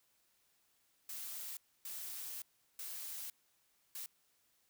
blue noise bursts at uneven times, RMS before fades -45 dBFS, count 4, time 1.09-1.57 / 1.85-2.42 / 2.79-3.3 / 3.95-4.06 s, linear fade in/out 2 ms, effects white hiss -75 dBFS RMS until 4.69 s

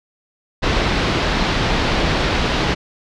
pink low-pass noise, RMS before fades -18 dBFS, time 0.62-2.75 s, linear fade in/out 20 ms, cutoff 4600 Hz, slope 24 dB/octave, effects none

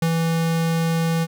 square tone with ADSR envelope, 164.81 Hz, E3, in tune, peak -17 dBFS, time 0.02-1.27 s, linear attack 4 ms, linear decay 71 ms, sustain -2 dB, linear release 42 ms, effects none

